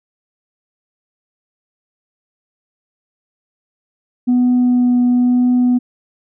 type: tone with vibrato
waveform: sine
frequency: 246.9 Hz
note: B3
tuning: in tune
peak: -8 dBFS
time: 4.27-5.79 s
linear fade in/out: 20 ms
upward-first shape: triangle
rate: 1 Hz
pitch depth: 10 cents each way
effects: tanh soft clip ceiling -8 dBFS